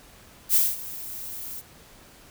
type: noise with ADSR envelope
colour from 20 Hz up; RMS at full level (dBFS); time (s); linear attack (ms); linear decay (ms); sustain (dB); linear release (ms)
violet; -18; 0.49-1.62; 56; 210; -18; 31
effects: pink hiss -51 dBFS RMS until 2.3 s